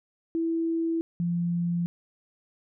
sine tone pair in turn, 329.6 / 172.44 Hz, E4 / F3, 0 / -22 cents, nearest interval major seventh, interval 1122 cents, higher first, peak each -24 dBFS, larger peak neither, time 0.35-1.01 / 1.2-1.86 s, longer neither, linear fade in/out 0 ms, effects none

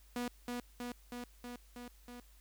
sawtooth tone with echo, 243.5 Hz, B3, 24 cents flat, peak -32 dBFS, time 0.16-0.28 s, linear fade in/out 2 ms, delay 320 ms, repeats 6, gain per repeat -2 dB, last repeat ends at 2.2 s, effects added 50 Hz sine -59 dBFS peak until 2.4 s + white hiss -67 dBFS RMS until 2.4 s

